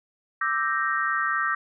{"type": "chord", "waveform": "sine", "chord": "E half-diminished seventh", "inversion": "third", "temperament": "equal", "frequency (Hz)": [1174.7, 1318.5, 1568, 1864.7], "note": ["D6", "E6", "G6", "Bb6"], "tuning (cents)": [0, 0, 0, 0], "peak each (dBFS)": -28, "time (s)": [0.41, 1.55], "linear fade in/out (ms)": 5, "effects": []}